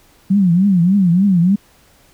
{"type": "tone with vibrato", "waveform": "sine", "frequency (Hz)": 185, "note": "F#3", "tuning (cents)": 0, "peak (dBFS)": -9, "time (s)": [0.3, 1.56], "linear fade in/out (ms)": 10, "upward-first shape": "triangle", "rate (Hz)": 3.4, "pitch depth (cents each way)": 200, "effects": ["pink hiss -51 dBFS RMS until 2.13 s"]}